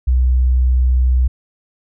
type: tone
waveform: sine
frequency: 63 Hz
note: B1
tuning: 35 cents sharp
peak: -10 dBFS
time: 0.07-1.28 s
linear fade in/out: 10 ms
effects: none